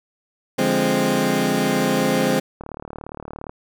20% pulse chord, D half-diminished seventh, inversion none, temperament equal, 146.83 / 174.61 / 207.7 / 261.6 Hz, D3 / F3 / Ab3 / C4, 0 / 0 / 0 / 0 cents, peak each -22 / -20 / -17 / -16 dBFS, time 0.58-2.4 s, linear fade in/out 10 ms
click train, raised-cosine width 1 ms, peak -19 dBFS, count 34, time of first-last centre 2.61-3.495 s, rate 37.3 Hz
effects none

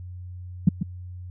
sine tone with echo, 174.61 Hz, F3, in tune, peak -10 dBFS, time 0.67-0.69 s, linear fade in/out 5 ms, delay 140 ms, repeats 1, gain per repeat -10 dB, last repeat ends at 0.83 s, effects added 90 Hz sine -35 dBFS peak until 1.3 s

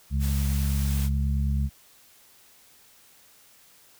harmonic tone, 69.3 Hz, C#2, in tune, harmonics 1 / 2 / 3, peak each -23 / -29 / -33 dBFS, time 0.1-1.7 s, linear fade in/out 50 ms
white noise, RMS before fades -38 dBFS, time 0.19-1.1 s, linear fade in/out 50 ms
effects white hiss -56 dBFS RMS until 3.99 s

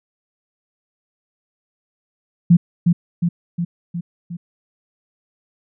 sine tone with echo, 172.1 Hz, F3, 25 cents flat, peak -6 dBFS, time 2.5-2.57 s, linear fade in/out 10 ms, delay 360 ms, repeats 5, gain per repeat -4 dB, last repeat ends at 4.37 s, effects none

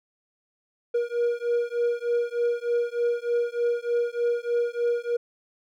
triangle beating tone pair, 474.4 / 477.7 Hz, A#4 / A#4, +30 / +42 cents, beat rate 3.3 Hz, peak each -24 dBFS, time 0.94-5.17 s, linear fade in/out 10 ms, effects none

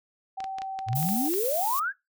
sine tone, 770 Hz, G5, 31 cents flat, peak -31 dBFS, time 0.37-1.29 s, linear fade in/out 10 ms
clicks, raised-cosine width 0.2 ms, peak -22 dBFS, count 10, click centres 0.404 / 0.442 / 0.585 / 0.619 / 0.79 / 0.886 / 0.931 / 1.029 / 1.089 / 1.338 s
sine exponential sweep, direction up, 102.9 to 1710 Hz, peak -25 dBFS, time 0.86-1.93 s, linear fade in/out 50 ms
violet noise, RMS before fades -31 dBFS, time 0.95-1.8 s, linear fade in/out 10 ms
effects noise-tail reverb RT60 0.2 s tail -20 dB re dry

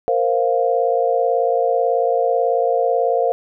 sine chord, Bb suspended second, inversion none, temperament just, 466.2 / 524.4 / 699.2 Hz, Bb4 / C5 / F5, 0 / +4 / +2 cents, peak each -19 dBFS, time 0.08-3.32 s, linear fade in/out 0 ms, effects none

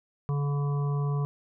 harmonic tone, 143.1 Hz, D3, 45 cents flat, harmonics 1 / 3 / 5 / 7 / 8, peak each -25 / -38 / -45 / -42 / -43 dBFS, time 0.29-1.25 s, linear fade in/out 0 ms, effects none

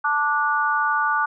sine chord, D major, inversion second, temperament equal with one note detuned, 880 / 1174.7 / 1461.3 Hz, A5 / D6 / F#6, 0 / 0 / -22 cents, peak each -24 / -22 / -22 dBFS, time 0.04-1.26 s, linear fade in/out 10 ms, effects none

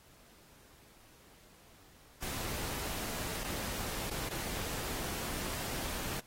pink noise with dropouts, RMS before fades -39 dBFS, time 2.22-6.2 s, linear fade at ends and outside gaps 5 ms, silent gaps 3.436-3.443 / 4.101-4.11 / 4.291-4.308 s, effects pink hiss -61 dBFS RMS until 6.26 s + AAC 48 kbps

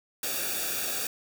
white noise with comb filter, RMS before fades -31 dBFS, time 0.23-1.07 s, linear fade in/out 2 ms, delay 0.97 ms, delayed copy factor -0.75, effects none

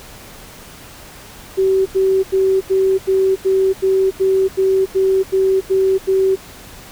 sine tone bursts, 382.6 Hz, G4, 42 cents flat, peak -11 dBFS, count 13, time 1.57-6.36 s, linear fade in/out 20 ms, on 290 ms, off 85 ms, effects pink hiss -38 dBFS RMS until 6.91 s

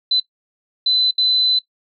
sine tone bursts at uneven times, 4023 Hz, B7, 31 cents sharp, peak -13 dBFS, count 3, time 0.11-0.2 / 0.86-1.11 / 1.18-1.59 s, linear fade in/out 5 ms, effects noise-tail reverb RT60 0.1 s tail -19 dB re dry

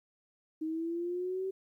sine linear sweep, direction up, 312.1 to 385.2 Hz, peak -32 dBFS, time 0.61-1.51 s, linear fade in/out 10 ms, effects 12-bit

